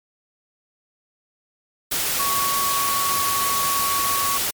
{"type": "tone in noise", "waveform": "sine", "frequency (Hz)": 1119, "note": "C#6", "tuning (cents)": 16, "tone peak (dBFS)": -22, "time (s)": [2.19, 4.38], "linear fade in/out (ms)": 10, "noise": "white", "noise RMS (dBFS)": -23, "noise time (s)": [1.91, 4.51], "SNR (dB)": -2, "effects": ["MP3 96 kbps"]}